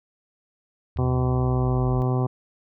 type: linear sweep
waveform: sine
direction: down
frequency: 82.41 to 49 Hz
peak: -28 dBFS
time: 0.96-2.02 s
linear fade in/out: 0 ms
type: click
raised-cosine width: 0.3 ms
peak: -28 dBFS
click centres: 0.972 s
type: harmonic tone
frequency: 127.1 Hz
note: C3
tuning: 50 cents flat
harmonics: 1 / 2 / 3 / 4 / 5 / 6 / 7 / 8 / 9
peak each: -21 / -29 / -29 / -35 / -37 / -34 / -41 / -37 / -40 dBFS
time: 0.98-2.27 s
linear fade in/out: 10 ms
effects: none